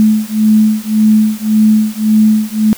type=beating tone pair; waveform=sine; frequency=214.9 / 216.7 Hz; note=A3 / A3; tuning=-41 / -26 cents; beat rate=1.8 Hz; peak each=-10 dBFS; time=0-2.73 s; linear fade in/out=0 ms; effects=white hiss -32 dBFS RMS until 2.77 s